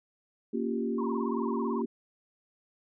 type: chord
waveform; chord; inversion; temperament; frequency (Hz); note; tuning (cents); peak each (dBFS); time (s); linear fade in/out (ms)
sine; G half-diminished seventh; first; equal; 233.1 / 277.2 / 349.2 / 392; Bb3 / Db4 / F4 / G4; 0 / 0 / 0 / 0; -31 / -36 / -36 / -34; 0.53-1.86; 10
type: tone with vibrato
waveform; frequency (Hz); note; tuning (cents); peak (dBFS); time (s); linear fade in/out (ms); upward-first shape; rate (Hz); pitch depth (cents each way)
sine; 1013; B5; +44; -36; 0.98-1.82; 5; sine; 18; 160
effects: none